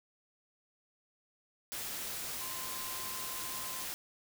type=tone in noise; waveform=sine; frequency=1039 Hz; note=C6; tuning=12 cents flat; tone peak=-47 dBFS; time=2.41-3.84 s; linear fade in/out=0 ms; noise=white; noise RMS=-40 dBFS; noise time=1.72-3.94 s; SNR=-10 dB; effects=none